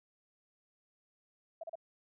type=tone bursts; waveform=sine; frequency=659.3 Hz; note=E5; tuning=in tune; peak=-39 dBFS; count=3; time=1.61-1.755 s; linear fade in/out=5 ms; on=25 ms; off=35 ms; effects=none